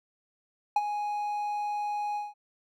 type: tone with ADSR envelope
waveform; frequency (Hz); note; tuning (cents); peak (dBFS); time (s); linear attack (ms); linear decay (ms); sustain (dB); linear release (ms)
triangle; 830.6; G#5; 0; -17; 0.76-2.34; 4; 36; -10; 180
effects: none